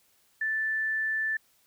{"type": "tone", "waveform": "sine", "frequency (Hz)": 1760, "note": "A6", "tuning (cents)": 0, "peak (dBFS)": -26, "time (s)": [0.41, 1.37], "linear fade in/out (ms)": 5, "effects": ["white hiss -66 dBFS RMS until 1.66 s"]}